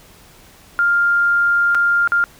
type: tone with dropouts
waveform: sine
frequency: 1400 Hz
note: F6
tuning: 4 cents sharp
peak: -12 dBFS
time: 0.79-2.24 s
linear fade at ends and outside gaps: 0 ms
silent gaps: 1.747-1.751 / 2.075-2.12 s
effects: pink hiss -46 dBFS RMS until 2.39 s